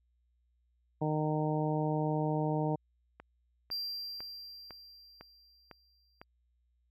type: harmonic tone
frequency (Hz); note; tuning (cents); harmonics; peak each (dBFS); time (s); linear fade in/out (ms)
153.5; D#3; -23; 1 / 2 / 3 / 4 / 5 / 6; -32 / -35 / -37 / -38 / -39 / -40; 1.01-2.76; 10
type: click train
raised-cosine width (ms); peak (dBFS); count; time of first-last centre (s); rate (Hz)
0.5; -32; 7; 3.2-6.215; 1.99
type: tone with exponential decay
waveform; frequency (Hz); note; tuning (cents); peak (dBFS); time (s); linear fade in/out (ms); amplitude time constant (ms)
triangle; 4725; D8; +10; -32; 3.71-6.24; 5; 550
effects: added 60 Hz sine -70 dBFS peak until 6.9 s